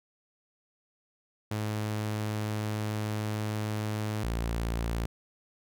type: tone pair in turn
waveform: sawtooth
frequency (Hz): 106.7 / 57.15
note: G#2 / A#1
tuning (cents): +47 / -34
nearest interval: major seventh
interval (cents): 1081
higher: first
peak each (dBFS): -26 / -25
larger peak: second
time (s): 1.51-4.24 / 4.24-5.06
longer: first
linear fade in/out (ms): 5
effects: none